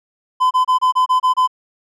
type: tone bursts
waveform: triangle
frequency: 1017 Hz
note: C6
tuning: 50 cents flat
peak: -9 dBFS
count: 8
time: 0.4-1.476 s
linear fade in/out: 20 ms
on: 110 ms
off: 28 ms
effects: none